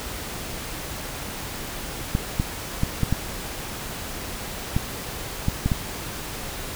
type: clicks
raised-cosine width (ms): 5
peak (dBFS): -8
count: 9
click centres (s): 2.151 / 2.399 / 2.834 / 3.033 / 3.126 / 4.765 / 5.484 / 5.66 / 5.718
effects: pink hiss -33 dBFS RMS until 6.75 s